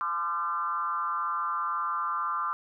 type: tone with frequency modulation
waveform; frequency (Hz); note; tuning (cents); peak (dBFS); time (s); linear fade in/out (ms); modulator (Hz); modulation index
sine; 1195; D6; +30; -27; 0.01-2.53; 0; 166; 1.1
effects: none